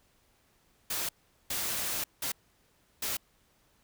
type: noise bursts at uneven times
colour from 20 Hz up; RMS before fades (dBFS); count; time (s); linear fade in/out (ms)
white; -33; 4; 0.9-1.09 / 1.5-2.04 / 2.22-2.32 / 3.02-3.17; 5
effects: pink hiss -68 dBFS RMS until 3.83 s